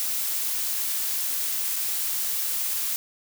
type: noise with dropouts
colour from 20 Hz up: blue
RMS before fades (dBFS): -27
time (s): 0-2.96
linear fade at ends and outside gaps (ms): 0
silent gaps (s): 1.759-1.763
effects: none